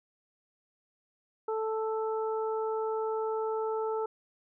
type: harmonic tone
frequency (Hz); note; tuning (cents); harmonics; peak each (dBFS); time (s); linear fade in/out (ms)
440; A4; 0; 1 / 2 / 3; -30 / -36 / -40; 1.48-4.06; 5
effects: none